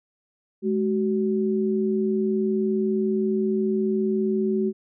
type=tone pair together; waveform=sine; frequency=211.6 / 377 Hz; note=G#3 / F#4; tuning=+33 / +32 cents; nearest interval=minor seventh; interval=999 cents; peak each=-23 dBFS; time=0.62-4.73 s; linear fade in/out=50 ms; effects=none